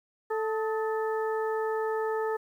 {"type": "harmonic tone with a mistuned harmonic", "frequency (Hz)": 440, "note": "A4", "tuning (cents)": 0, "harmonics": [1, 2, 3, 4], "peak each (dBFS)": [-28, -34, -38, -40], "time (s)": [0.3, 2.37], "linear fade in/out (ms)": 10, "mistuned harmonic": 3, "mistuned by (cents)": -59, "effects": ["10-bit"]}